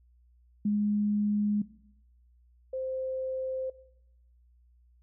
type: tone pair in turn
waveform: sine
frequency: 207.7 / 521.9 Hz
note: G#3 / C5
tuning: 0 / -4 cents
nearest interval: octave + major third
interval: 1596 cents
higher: second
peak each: -24 / -31 dBFS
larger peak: first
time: 0.65-1.62 / 2.73-3.7 s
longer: neither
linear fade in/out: 5 ms
effects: noise-tail reverb RT60 0.8 s tail -18 dB re dry + added 60 Hz sine -59 dBFS peak until 5.02 s